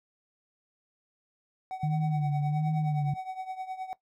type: tone with tremolo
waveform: triangle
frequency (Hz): 752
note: F#5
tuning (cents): +28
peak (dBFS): -29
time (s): 1.71-3.93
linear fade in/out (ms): 0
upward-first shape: triangle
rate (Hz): 9.6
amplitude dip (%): 85
type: tone with vibrato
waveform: sine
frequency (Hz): 150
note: D3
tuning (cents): +37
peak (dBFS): -25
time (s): 1.83-3.14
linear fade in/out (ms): 5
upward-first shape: sine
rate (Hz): 1.4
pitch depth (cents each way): 73
effects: noise-tail reverb RT60 0.1 s tail -17 dB re dry